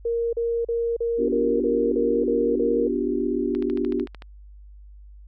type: tone bursts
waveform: sine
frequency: 466.2 Hz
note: A#4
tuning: in tune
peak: -21 dBFS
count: 9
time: 0.05-2.874 s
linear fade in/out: 5 ms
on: 280 ms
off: 38 ms
type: chord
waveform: sine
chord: G dominant seventh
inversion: first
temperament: equal with one note detuned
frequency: 246.9 / 293.7 / 355.7 / 392 Hz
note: B3 / D4 / F4 / G4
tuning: 0 / 0 / +32 / 0 cents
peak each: -27 dBFS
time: 1.17-4.07 s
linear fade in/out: 50 ms
type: click train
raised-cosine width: 0.3 ms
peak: -24 dBFS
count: 10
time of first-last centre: 3.55-4.222 s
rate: 13.4 Hz
effects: added 50 Hz sine -42 dBFS peak until 5.27 s

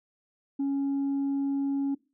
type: tone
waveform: sine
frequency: 277.2 Hz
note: C#4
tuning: in tune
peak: -23 dBFS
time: 0.59-1.95 s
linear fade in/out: 10 ms
effects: noise-tail reverb RT60 0.3 s tail -21 dB re dry + tanh soft clip ceiling -24 dBFS

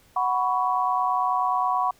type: chord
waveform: sine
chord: F# suspended fourth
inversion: none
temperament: equal with one note detuned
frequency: 740 / 987.8 / 1117.1 Hz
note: F#5 / B5 / C#6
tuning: 0 / 0 / +13 cents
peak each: -25 dBFS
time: 0.16-1.91 s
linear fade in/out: 5 ms
effects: pink hiss -58 dBFS RMS until 1.99 s

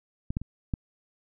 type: clicks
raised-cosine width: 5 ms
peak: -18 / -15 / -25 / -15 dBFS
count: 4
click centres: 0.305 / 0.369 / 0.416 / 0.738 s
effects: none

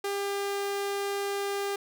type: tone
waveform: sawtooth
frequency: 400.1 Hz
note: G4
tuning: 35 cents sharp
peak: -25 dBFS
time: 0.04-1.76 s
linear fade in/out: 5 ms
effects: none

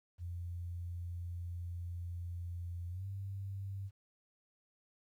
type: tone with pitch glide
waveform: sine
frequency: 87 to 97.65 Hz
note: F2 to G2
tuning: -6 to -6 cents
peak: -39 dBFS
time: 0.18-3.91 s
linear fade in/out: 50 ms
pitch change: +200 cents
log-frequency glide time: 2.89-3.06 s
effects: 12-bit

